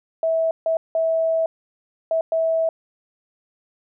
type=tone bursts at uneven times; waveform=sine; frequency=651 Hz; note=E5; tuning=22 cents flat; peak=-17 dBFS; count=5; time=0.23-0.51 / 0.66-0.77 / 0.95-1.46 / 2.11-2.21 / 2.32-2.69 s; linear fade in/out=2 ms; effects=none